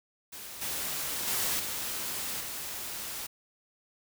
white noise with level steps, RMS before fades -43 / -34 / -30 / -35 / -38 dBFS, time 0.32-3.27 s, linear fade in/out 10 ms, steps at 0.61 / 1.27 / 1.59 / 2.4 s, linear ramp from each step 10 ms, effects none

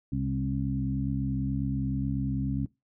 harmonic tone with a mistuned harmonic, 67.3 Hz, C2, 49 cents sharp, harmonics 1 / 2 / 3 / 4, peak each -35 / -30 / -34 / -32 dBFS, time 0.12-2.66 s, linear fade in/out 5 ms, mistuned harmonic 2, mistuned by -26 cents, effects noise-tail reverb RT60 0.2 s tail -20 dB re dry

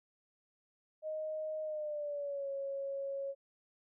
sine tone with pitch glide, 622.3 to 551.2 Hz, D#5 to C#5, 0 to -10 cents, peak -36 dBFS, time 1.02-3.35 s, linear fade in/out 50 ms, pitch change -210 cents, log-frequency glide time 1.63-2.49 s, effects none

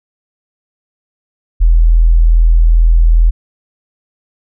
sine tone, 41.2 Hz, E1, in tune, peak -4 dBFS, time 1.6-3.31 s, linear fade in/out 20 ms, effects none

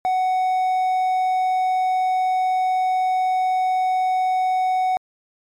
triangle tone, 744 Hz, F#5, 9 cents sharp, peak -15 dBFS, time 0.05-4.97 s, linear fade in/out 0 ms, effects MP3 96 kbps

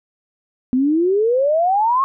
sine exponential sweep, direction up, 246.9 to 1108 Hz, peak -13 dBFS, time 0.73-2.04 s, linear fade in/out 0 ms, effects none

